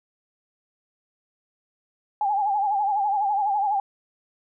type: tone with vibrato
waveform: sine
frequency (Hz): 814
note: G#5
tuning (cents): -35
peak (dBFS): -20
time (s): 2.21-3.8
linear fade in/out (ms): 2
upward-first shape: sine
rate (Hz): 12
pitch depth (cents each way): 83
effects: none